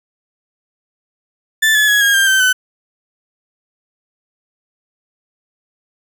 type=tone with pitch steps; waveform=35% pulse; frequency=1760 / 1715.8 / 1672.8 / 1630.8 / 1589.9 / 1550 / 1511.1 Hz; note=A6 / A6 / G#6 / G#6 / G6 / G6 / F#6; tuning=0 / -44 / +12 / -32 / +24 / -20 / +36 cents; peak=-8 dBFS; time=1.62-2.53 s; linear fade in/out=10 ms; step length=130 ms; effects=none